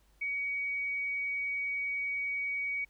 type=tone; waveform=sine; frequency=2255 Hz; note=C#7; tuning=29 cents sharp; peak=-31 dBFS; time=0.21-2.85 s; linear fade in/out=10 ms; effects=added 50 Hz sine -64 dBFS peak until 2.89 s + pink hiss -70 dBFS RMS until 2.89 s